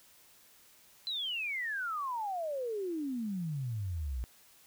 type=exponential sweep; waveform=sine; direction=down; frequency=4086 to 57.5 Hz; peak=-33 dBFS; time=1.07-4.24 s; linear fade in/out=0 ms; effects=white hiss -61 dBFS RMS until 4.66 s